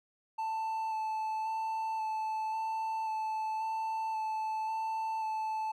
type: tone with vibrato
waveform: triangle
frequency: 880 Hz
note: A5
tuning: in tune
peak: -30 dBFS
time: 0.38-5.72 s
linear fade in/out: 10 ms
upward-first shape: square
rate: 0.93 Hz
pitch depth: 11 cents each way
effects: none